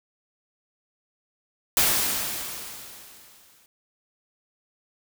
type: noise with exponential decay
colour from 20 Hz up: white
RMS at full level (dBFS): -19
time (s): 1.77-3.66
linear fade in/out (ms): 1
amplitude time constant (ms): 410
effects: none